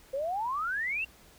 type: exponential sweep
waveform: sine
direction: up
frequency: 519 to 2794 Hz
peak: -29 dBFS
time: 0.13-1.05 s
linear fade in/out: 10 ms
effects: added 60 Hz sine -62 dBFS peak until 1.38 s + pink hiss -57 dBFS RMS until 1.38 s